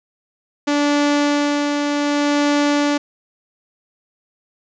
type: tone with tremolo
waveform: sawtooth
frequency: 290.4 Hz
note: D4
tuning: 19 cents flat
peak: -10 dBFS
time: 0.67-2.98 s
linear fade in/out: 10 ms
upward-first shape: sine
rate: 0.66 Hz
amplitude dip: 35%
effects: resampled to 16000 Hz + 8-bit